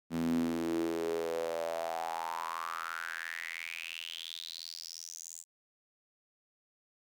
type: tone with high-pass filter sweep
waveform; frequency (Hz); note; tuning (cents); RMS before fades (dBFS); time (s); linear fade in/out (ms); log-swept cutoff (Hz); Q
sawtooth; 82.9; E2; +10; -37; 0.1-5.45; 50; 210 to 7500; 7.1
effects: none